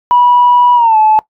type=tone with pitch glide; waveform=sine; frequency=976 to 864.5 Hz; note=B5 to A5; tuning=-21 to -31 cents; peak=-4 dBFS; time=0.11-1.19 s; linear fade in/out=0 ms; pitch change=-210 cents; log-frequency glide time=0.75-0.97 s; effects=noise-tail reverb RT60 0.1 s tail -20 dB re dry + tanh soft clip ceiling 0 dBFS